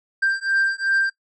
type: beating tone pair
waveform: triangle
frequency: 1578 / 1580.7 Hz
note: G6 / G6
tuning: +11 / +14 cents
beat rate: 2.7 Hz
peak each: -20 dBFS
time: 0.22-1.1 s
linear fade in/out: 10 ms
effects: noise-tail reverb RT60 0.1 s tail -19 dB re dry + resampled to 22050 Hz